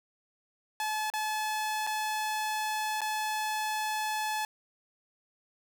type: tone with dropouts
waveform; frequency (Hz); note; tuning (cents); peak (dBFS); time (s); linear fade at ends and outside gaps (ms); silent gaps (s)
sawtooth; 860; A5; -40; -26; 0.8-4.45; 1; 1.101-1.137 / 1.867-1.872 / 3.007-3.016
effects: none